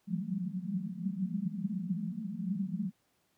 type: band-pass noise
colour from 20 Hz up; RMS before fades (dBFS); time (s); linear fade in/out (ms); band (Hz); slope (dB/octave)
white; -35; 0.07-2.92; 50; 170 to 210; 96
effects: pink hiss -74 dBFS RMS until 3.37 s + high-pass 100 Hz 12 dB/octave